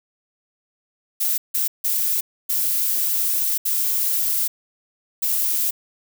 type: noise bursts at uneven times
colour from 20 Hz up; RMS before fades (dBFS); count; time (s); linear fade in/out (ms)
violet; -21; 6; 1.2-1.38 / 1.54-1.68 / 1.84-2.21 / 2.49-3.58 / 3.65-4.48 / 5.22-5.71; 10
effects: none